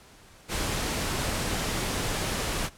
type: noise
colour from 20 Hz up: pink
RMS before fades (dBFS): -29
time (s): 0.48-2.7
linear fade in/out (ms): 50
effects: pink hiss -53 dBFS RMS until 2.77 s + low-pass 11000 Hz 12 dB/octave